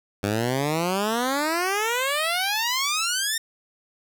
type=exponential sweep; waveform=10% pulse; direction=up; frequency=98.1 to 1848 Hz; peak=-14 dBFS; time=0.23-3.38 s; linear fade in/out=5 ms; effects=none